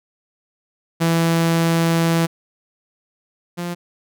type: tone pair in turn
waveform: sawtooth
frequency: 166 / 174.1 Hz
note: E3 / F3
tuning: +12 / -5 cents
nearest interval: minor second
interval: 83 cents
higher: second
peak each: -11 / -20 dBFS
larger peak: first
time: 1-2.27 / 3.57-3.75 s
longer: first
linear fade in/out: 20 ms
effects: none